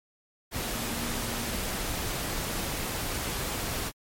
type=tone in noise; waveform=sine; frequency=234.6 Hz; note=A#3; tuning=11 cents sharp; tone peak=-39 dBFS; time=0.71-1.59 s; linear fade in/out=50 ms; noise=pink; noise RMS=-32 dBFS; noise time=0.51-3.92 s; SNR=-10 dB; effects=MP3 64 kbps